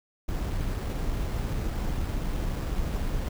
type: noise with sample-and-hold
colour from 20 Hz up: brown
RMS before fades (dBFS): -29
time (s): 0.28-3.29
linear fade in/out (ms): 10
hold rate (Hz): 6300
effects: none